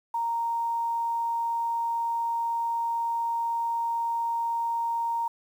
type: tone with quantisation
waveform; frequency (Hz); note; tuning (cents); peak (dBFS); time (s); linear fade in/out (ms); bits
sine; 929; A#5; -6; -25; 0.14-5.28; 5; 9
effects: none